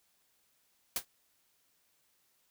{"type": "noise with exponential decay", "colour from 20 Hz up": "white", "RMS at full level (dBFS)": -28, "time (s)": [0.96, 1.05], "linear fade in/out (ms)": 2, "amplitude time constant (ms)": 19, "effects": ["white hiss -73 dBFS RMS until 2.5 s"]}